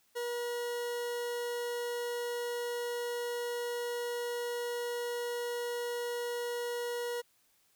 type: tone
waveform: 40% pulse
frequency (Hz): 480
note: B4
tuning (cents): -49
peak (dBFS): -33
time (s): 0.15-7.22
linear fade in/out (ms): 20
effects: white hiss -70 dBFS RMS until 7.75 s